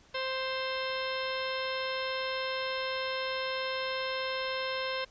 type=harmonic tone with a mistuned harmonic; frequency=523.3 Hz; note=C5; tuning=in tune; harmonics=1 / 2 / 3 / 4 / 5 / 6 / 7 / 8 / 10; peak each=-35 / -38 / -40 / -41 / -42 / -43 / -43 / -44 / -45 dBFS; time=0.14-5.05 s; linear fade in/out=10 ms; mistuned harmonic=5; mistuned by=+21 cents; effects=pink hiss -60 dBFS RMS until 5.1 s + resampled to 16000 Hz